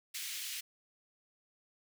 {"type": "high-pass noise", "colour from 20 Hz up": "pink", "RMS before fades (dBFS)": -41, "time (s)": [0.14, 0.61], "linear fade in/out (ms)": 10, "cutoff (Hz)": 2200, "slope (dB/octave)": 24, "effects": []}